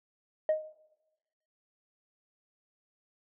sine tone with exponential decay, 622.3 Hz, D#5, in tune, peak -19 dBFS, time 0.49-0.73 s, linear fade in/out 2 ms, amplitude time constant 52 ms, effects noise-tail reverb RT60 1.0 s tail -20 dB re dry + tanh soft clip ceiling -21 dBFS

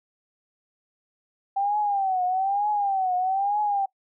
sine tone with vibrato, 781 Hz, G5, 7 cents flat, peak -21 dBFS, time 1.56-3.86 s, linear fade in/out 10 ms, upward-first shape triangle, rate 1.1 Hz, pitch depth 140 cents each way, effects noise-tail reverb RT60 0.1 s tail -21 dB re dry

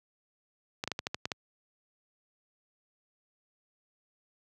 clicks, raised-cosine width 0.2 ms, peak -15 dBFS, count 8, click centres 0.839 / 0.876 / 0.917 / 0.991 / 1.069 / 1.145 / 1.255 / 1.318 s, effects high-pass 80 Hz 12 dB/octave

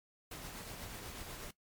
pink noise with tremolo, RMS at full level -45 dBFS, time 0.31-1.51 s, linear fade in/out 5 ms, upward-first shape triangle, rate 8.2 Hz, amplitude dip 35%, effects noise-tail reverb RT60 0.1 s tail -18 dB re dry + MP3 96 kbps

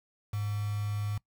sine tone with quantisation, 103.83 Hz, G#2, in tune, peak -30 dBFS, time 0.33-1.18 s, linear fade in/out 5 ms, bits 7, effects noise-tail reverb RT60 0.1 s tail -22 dB re dry

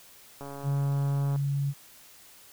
click train, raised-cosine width 1 ms, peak -27 dBFS, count 134, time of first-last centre 0.41-1.36 s, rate 140 Hz
sine tone, 140.2 Hz, C#3, 20 cents sharp, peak -25 dBFS, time 0.63-1.74 s, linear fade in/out 50 ms
effects white hiss -53 dBFS RMS until 2.52 s

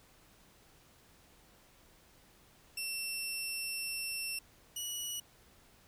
15% pulse tone pair in turn, 2700 / 2930 Hz, E7 / F#7, +41 / -18 cents, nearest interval minor second, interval 141 cents, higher second, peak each -29 / -30 dBFS, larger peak first, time 2.77-4.39 / 4.76-5.2 s, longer first, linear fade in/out 5 ms, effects pink hiss -63 dBFS RMS until 5.87 s

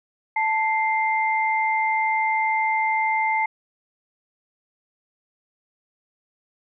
sine tone pair together, 880 / 2093 Hz, A5 / C7, 0 / 0 cents, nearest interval octave + minor third, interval 1500 cents, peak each -21 / -23 dBFS, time 0.36-3.46 s, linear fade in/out 5 ms, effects none

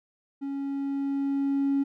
triangle tone with level ramp, 277.2 Hz, C#4, in tune, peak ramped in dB -28 to -18 dBFS, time 0.41-1.84 s, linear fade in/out 20 ms, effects tanh soft clip ceiling -18 dBFS

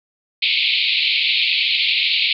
pink band-pass noise, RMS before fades -18 dBFS, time 0.42-2.33 s, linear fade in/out 5 ms, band 2200 to 4400 Hz, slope 96 dB/octave, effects none

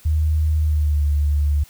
sine tone with pitch glide, 77.5 to 73.15 Hz, D#2 to D2, -6 to -6 cents, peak -15 dBFS, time 0.05-1.64 s, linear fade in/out 10 ms, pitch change -100 cents, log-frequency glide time 0.58-1.05 s, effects white hiss -49 dBFS RMS until 1.69 s

